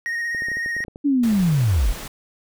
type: tone with vibrato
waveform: triangle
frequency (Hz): 1864.7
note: A#6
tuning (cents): 0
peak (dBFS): -21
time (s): 0.06-0.84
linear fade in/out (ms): 0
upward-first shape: square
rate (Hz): 16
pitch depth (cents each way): 15
type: clicks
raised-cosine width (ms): 2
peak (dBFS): -24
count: 11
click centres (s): 0.348 / 0.421 / 0.485 / 0.517 / 0.57 / 0.661 / 0.766 / 0.805 / 0.849 / 0.882 / 0.959
type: linear sweep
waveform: sine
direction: down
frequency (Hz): 294.4 to 33.93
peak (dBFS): -15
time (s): 1.04-1.93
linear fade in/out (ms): 20
type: noise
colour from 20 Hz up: pink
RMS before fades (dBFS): -34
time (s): 1.23-2.08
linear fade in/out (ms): 5
effects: none